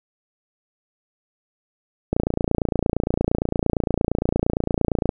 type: click train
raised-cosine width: 2 ms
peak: -6 dBFS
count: 86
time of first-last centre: 2.13-5.092 s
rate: 28.7 Hz
effects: none